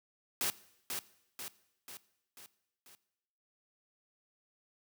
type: noise with echo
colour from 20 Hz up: white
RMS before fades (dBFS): -33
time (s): 0.41-0.5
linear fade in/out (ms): 0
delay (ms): 490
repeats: 5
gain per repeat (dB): -5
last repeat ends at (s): 2.95
effects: noise-tail reverb RT60 0.9 s tail -19 dB re dry + high-pass 80 Hz 12 dB/octave